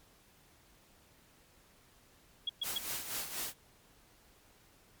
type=tone bursts; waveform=sine; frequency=3322 Hz; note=G#7; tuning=in tune; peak=-31 dBFS; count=3; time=2.47-2.782 s; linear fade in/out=5 ms; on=24 ms; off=120 ms
type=noise with tremolo; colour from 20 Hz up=white; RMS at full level=-37 dBFS; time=2.62-3.54 s; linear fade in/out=50 ms; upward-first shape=sine; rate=4.1 Hz; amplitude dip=60%
effects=pink hiss -64 dBFS RMS until 5 s + MP3 96 kbps